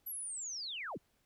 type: linear sweep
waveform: sine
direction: down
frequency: 11990 to 61.74 Hz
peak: -39 dBFS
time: 0.06-0.98 s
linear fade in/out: 10 ms
effects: pink hiss -75 dBFS RMS until 1.25 s